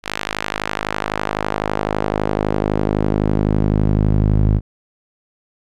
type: tone with band-pass filter sweep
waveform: sawtooth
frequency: 51.91 Hz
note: G#1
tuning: in tune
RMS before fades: -18 dBFS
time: 0.03-4.61 s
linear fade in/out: 50 ms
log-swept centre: 2600 to 110 Hz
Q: 0.76
effects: none